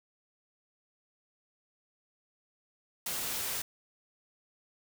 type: noise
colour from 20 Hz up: white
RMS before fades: -35 dBFS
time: 3.06-3.62 s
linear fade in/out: 5 ms
effects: none